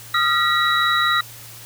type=tone cluster; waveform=sine; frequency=1234 / 1378 / 1922 / 3882 Hz; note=D#6 / F6 / B6 / B7; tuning=-15 / -24 / -48 / -31 cents; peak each=-21 dBFS; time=0.14-1.21 s; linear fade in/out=5 ms; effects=added 115 Hz sine -44 dBFS peak until 1.65 s + white hiss -40 dBFS RMS until 1.65 s